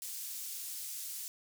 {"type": "high-pass noise", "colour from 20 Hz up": "pink", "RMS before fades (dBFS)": -42, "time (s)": [0.02, 1.28], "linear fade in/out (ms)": 0, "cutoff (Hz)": 6700, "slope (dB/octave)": 12, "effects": []}